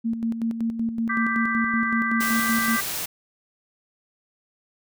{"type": "tone with tremolo", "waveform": "sine", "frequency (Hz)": 228.5, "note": "A#3", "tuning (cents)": -34, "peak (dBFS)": -21, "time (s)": [0.04, 2.77], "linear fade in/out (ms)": 20, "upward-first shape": "square", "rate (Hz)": 5.3, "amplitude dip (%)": 55}
{"type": "chord", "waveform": "sine", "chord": "G major", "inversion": "second", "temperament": "equal with one note detuned", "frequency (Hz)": [1174.7, 1568, 1984.7], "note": ["D6", "G6", "B6"], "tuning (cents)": [0, 0, 8], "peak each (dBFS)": -27, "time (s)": [1.09, 2.81], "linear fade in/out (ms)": 10}
{"type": "noise", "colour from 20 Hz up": "white", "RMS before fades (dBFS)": -29, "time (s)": [2.2, 3.06], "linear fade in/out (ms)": 10}
{"effects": []}